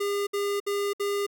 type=tone bursts; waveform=square; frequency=404.4 Hz; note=G#4; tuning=46 cents flat; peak=-26 dBFS; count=4; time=0-1.266 s; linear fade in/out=10 ms; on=270 ms; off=62 ms; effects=none